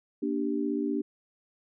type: chord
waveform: sine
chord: G minor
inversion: first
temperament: equal with one note detuned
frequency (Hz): 237.6 / 293.7 / 392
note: Bb3 / D4 / G4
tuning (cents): +33 / 0 / 0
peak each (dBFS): -32 / -29 / -33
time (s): 0.22-1.02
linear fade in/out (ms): 10
effects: none